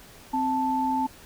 sine tone pair together, 261.6 / 879.9 Hz, C4 / A5, 0 / 0 cents, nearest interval octave + major sixth, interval 2100 cents, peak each -27 / -24 dBFS, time 0.33-1.07 s, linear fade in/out 10 ms, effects pink hiss -49 dBFS RMS until 1.25 s

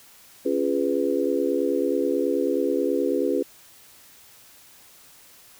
sine chord, C# dominant seventh, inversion none, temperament just, 277.2 / 346.5 / 415.8 / 498.9 Hz, C#4 / E#4 / G#4 / B4, 0 / -14 / +2 / +17 cents, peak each -26 dBFS, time 0.45-3.43 s, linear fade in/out 10 ms, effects white hiss -51 dBFS RMS until 5.59 s

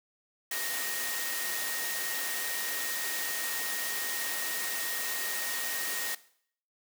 sine tone in noise, 1864.7 Hz, A#6, in tune, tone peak -38 dBFS, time 0.51-6.15 s, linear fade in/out 5 ms, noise white, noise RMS -34 dBFS, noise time 0.51-6.15 s, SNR -7 dB, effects noise-tail reverb RT60 0.6 s tail -18 dB re dry + high-pass 300 Hz 12 dB/octave

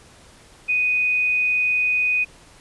sine tone, 2489 Hz, D#7, in tune, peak -17 dBFS, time 0.68-2.25 s, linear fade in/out 20 ms, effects pink hiss -49 dBFS RMS until 2.6 s + resampled to 24000 Hz

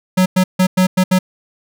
square tone bursts at uneven times, 185 Hz, F#3, in tune, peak -10 dBFS, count 6, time 0.17-0.26 / 0.36-0.44 / 0.59-0.67 / 0.77-0.87 / 0.97-1.04 / 1.11-1.19 s, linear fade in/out 10 ms, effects none

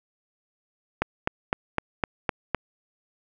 click train, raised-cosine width 0.5 ms, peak -7 dBFS, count 7, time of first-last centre 1.02-2.547 s, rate 3.93 Hz, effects none

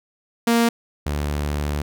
sawtooth tone pair in turn, 233.1 / 73.42 Hz, A#3 / D2, 0 / 0 cents, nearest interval octave + minor sixth, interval 2000 cents, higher first, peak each -11 / -18 dBFS, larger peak first, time 0.47-0.69 / 1.06-1.82 s, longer second, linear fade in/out 5 ms, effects none

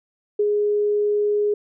sine tone with ADSR envelope, 415.3 Hz, G#4, in tune, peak -15 dBFS, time 0.39-1.54 s, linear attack 7 ms, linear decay 45 ms, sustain -2 dB, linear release 4 ms, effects none

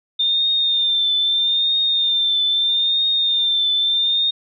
sine tone with vibrato, 3610 Hz, A7, 44 cents sharp, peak -15 dBFS, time 0.19-4.31 s, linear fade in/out 10 ms, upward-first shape triangle, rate 0.78 Hz, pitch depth 48 cents each way, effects none

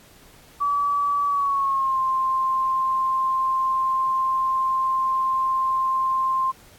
sine tone with pitch glide, 1147 to 1051.8 Hz, D6 to C6, -41 to +9 cents, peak -19 dBFS, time 0.6-6.52 s, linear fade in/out 20 ms, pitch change -150 cents, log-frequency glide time 1.27-2 s, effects pink hiss -51 dBFS RMS until 6.78 s + AAC 64 kbps

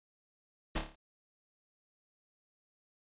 pink noise with echo, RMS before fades -32 dBFS, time 0.75-0.79 s, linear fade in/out 10 ms, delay 28 ms, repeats 6, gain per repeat -5 dB, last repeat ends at 0.958 s, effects resampled to 8000 Hz

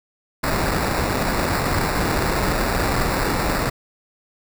pink noise with sample-and-hold, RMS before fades -21 dBFS, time 0.43-3.7 s, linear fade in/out 10 ms, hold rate 3150 Hz, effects none

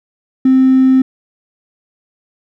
triangle tone with hard clipping, 261.6 Hz, C4, in tune, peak -6 dBFS, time 0.45-1.02 s, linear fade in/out 5 ms, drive 3 dB, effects none

